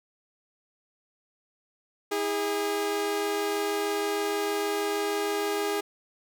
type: tone pair together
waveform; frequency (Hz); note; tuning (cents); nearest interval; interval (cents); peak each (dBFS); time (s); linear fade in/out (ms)
sawtooth; 322.6 / 409; E4 / G#4; -37 / -26; major third; 411; -30 / -23; 2.11-5.81; 10
effects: none